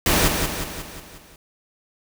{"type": "noise with echo", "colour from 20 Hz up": "pink", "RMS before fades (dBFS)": -18, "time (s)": [0.06, 0.28], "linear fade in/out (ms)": 2, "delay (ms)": 180, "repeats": 6, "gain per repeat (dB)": -5, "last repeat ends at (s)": 1.36, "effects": []}